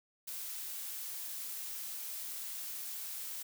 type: noise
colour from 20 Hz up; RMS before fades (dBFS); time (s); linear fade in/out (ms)
blue; -42; 0.27-3.43; 10
effects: none